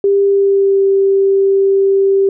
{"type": "tone with pitch glide", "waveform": "sine", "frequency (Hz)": [398, 391.2], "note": ["G4", "G4"], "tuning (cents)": [26, -4], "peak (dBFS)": -8, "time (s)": [0.04, 2.29], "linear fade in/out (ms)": 2, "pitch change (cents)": -30, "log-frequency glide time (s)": [0.23, 0.84], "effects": []}